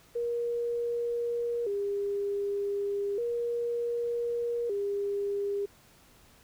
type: tone with vibrato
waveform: sine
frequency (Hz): 436.9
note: A4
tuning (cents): -12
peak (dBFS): -28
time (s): 0.15-5.66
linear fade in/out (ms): 10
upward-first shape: square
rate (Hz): 0.33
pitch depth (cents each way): 140
effects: pink hiss -59 dBFS RMS until 6.43 s